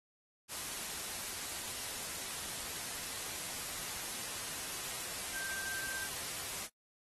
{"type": "tone in noise", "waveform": "sine", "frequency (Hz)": 1568, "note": "G6", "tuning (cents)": 0, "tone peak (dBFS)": -42, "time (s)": [5.32, 6.09], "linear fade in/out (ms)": 50, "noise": "white", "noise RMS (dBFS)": -41, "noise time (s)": [0.48, 6.69], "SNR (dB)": -4, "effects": ["noise-tail reverb RT60 0.1 s tail -20 dB re dry", "AAC 32 kbps"]}